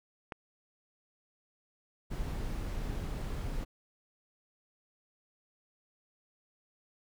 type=click; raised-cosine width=0.5 ms; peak=-24 dBFS; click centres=0.322 s
type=noise; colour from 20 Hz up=brown; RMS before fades=-36 dBFS; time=2.1-3.65 s; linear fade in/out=20 ms
effects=none